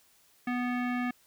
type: tone with low-pass filter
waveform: square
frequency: 246.5 Hz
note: B3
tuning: 3 cents flat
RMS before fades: -31 dBFS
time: 0.47-1.11 s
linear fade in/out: 5 ms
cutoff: 2100 Hz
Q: 2.7
effects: white hiss -64 dBFS RMS until 1.26 s